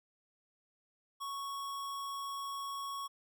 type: tone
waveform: square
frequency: 1108.7 Hz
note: C#6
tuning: in tune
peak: -39 dBFS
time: 1.2-3.08 s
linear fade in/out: 20 ms
effects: none

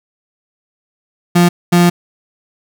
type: tone bursts at uneven times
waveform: 35% pulse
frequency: 174.61 Hz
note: F3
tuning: in tune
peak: -5 dBFS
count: 2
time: 1.35-1.49 / 1.72-1.9 s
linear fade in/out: 10 ms
effects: none

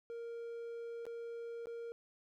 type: tone with dropouts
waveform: triangle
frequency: 466.2 Hz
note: A#4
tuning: in tune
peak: -40 dBFS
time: 0.1-1.92 s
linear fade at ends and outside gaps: 0 ms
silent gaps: 1.054-1.066 / 1.657-1.67 s
effects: none

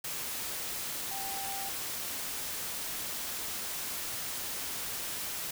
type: tone in noise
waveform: sine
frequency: 784 Hz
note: G5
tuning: in tune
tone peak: -40 dBFS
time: 1.11-1.69 s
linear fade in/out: 5 ms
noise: white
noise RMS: -37 dBFS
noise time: 0.04-5.51 s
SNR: -6 dB
effects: none

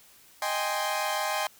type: chord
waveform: sawtooth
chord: Ab major seventh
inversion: second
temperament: equal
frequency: 622.3 / 784 / 830.6 / 1046.5 Hz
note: Eb5 / G5 / Ab5 / C6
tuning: 0 / 0 / 0 / 0 cents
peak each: -29 dBFS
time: 0.42-1.47 s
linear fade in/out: 2 ms
effects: white hiss -56 dBFS RMS until 1.59 s

